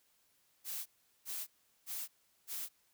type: noise bursts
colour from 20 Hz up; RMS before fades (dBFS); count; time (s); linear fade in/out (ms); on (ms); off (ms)
blue; -41; 4; 0.64-2.69; 50; 220; 390
effects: white hiss -73 dBFS RMS until 2.93 s